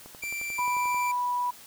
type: click train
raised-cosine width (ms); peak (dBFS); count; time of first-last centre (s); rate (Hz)
1; -31; 11; 0.06-0.945; 11.3
type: tone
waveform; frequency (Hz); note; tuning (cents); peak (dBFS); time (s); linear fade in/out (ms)
45% pulse; 2349; D7; 0; -31; 0.22-1.12; 10
type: tone with pitch glide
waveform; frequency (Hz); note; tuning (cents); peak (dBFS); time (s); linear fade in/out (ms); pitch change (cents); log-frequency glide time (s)
sine; 987.8 to 981.5; B5 to B5; 0 to -11; -25; 0.58-1.51; 10; -11; 0.96-1.3
effects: white hiss -49 dBFS RMS until 1.66 s